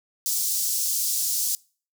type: high-pass noise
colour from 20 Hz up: pink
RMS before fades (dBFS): -25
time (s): 0.26-1.55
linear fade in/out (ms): 0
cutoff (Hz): 5400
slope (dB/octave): 24
effects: noise-tail reverb RT60 0.4 s tail -24 dB re dry